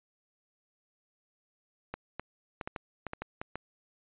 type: clicks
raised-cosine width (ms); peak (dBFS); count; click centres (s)
0.5; -21; 10; 1.94 / 2.196 / 2.612 / 2.675 / 2.762 / 3.067 / 3.134 / 3.22 / 3.415 / 3.556
effects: resampled to 8000 Hz